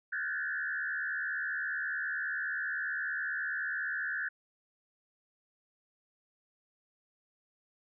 sine tone with frequency modulation, 1616 Hz, G#6, 48 cents flat, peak -32 dBFS, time 0.12-4.29 s, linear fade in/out 10 ms, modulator 74.8 Hz, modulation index 2.1, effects none

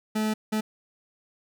40% pulse tone bursts at uneven times, 216.1 Hz, A3, 31 cents flat, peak -23 dBFS, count 2, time 0.15-0.34 / 0.52-0.61 s, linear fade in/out 10 ms, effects none

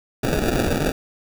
white noise with sample-and-hold, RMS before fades -21 dBFS, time 0.23-0.92 s, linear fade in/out 5 ms, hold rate 1050 Hz, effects none

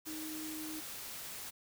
sine tone in noise, 312.2 Hz, D#4, 6 cents sharp, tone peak -42 dBFS, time 0.06-0.81 s, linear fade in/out 20 ms, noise white, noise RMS -45 dBFS, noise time 0.05-1.51 s, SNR 0 dB, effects none

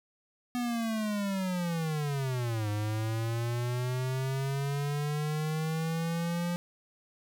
square linear two-way sweep, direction down then up, 246.9 to 103.7 to 175.1 Hz, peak -30 dBFS, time 0.55-6.56 s, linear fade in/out 0 ms, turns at 2.69 s, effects 12-bit

